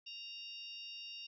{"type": "harmonic tone with a mistuned harmonic", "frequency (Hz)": 932.3, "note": "A#5", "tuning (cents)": 0, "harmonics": [3, 4, 5, 6], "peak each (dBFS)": [-47, -54, -57, -53], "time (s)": [0.06, 1.27], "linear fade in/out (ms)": 10, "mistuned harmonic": 6, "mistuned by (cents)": -33, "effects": []}